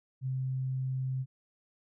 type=tone; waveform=sine; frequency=130.81 Hz; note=C3; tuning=in tune; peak=-30 dBFS; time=0.21-1.26 s; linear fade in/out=50 ms; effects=none